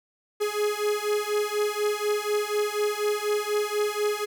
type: beating tone pair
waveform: 45% pulse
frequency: 416 / 420.1 Hz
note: G#4 / G#4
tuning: +3 / +20 cents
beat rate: 4.1 Hz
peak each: -27 dBFS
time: 0.4-4.26 s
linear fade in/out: 20 ms
effects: none